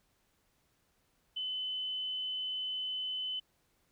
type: tone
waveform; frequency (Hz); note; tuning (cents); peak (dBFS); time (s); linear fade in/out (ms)
sine; 3027; F#7; +39; -34; 1.36-3.4; 10
effects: pink hiss -74 dBFS RMS until 3.91 s